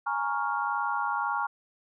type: chord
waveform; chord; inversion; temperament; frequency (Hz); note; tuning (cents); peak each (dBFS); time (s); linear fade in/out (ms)
sine; Bb minor seventh; third; equal; 830.6 / 932.3 / 1108.7 / 1396.9; Ab5 / Bb5 / Db6 / F6; 0 / 0 / 0 / 0; -32; 0.06-1.47; 10
effects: none